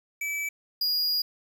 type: tone pair in turn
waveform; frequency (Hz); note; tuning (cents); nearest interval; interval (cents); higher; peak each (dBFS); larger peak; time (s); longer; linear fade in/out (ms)
square; 2304 / 4868; D7 / D#8; -34 / -39; octave + minor second; 1295; second; -29 / -24; second; 0.21-0.49 / 0.81-1.22; second; 5
effects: 9-bit